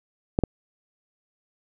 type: clicks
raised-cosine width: 2 ms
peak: -7 dBFS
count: 2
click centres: 0.389 / 0.437 s
effects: none